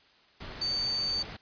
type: tone in noise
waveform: sine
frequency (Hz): 4567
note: D8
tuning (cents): -49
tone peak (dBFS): -27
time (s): 0.61-1.23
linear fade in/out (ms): 10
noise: pink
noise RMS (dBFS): -42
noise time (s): 0.4-1.37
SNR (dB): +12
effects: white hiss -61 dBFS RMS until 1.41 s + resampled to 11025 Hz